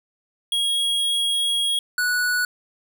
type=tone pair in turn; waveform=square; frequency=3299 / 1472.7 Hz; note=G#7 / F#6; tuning=-12 / -9 cents; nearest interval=octave + major second; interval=1397 cents; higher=first; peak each=-20 dBFS; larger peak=neither; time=0.52-1.79 / 1.98-2.45 s; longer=first; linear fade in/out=2 ms; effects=none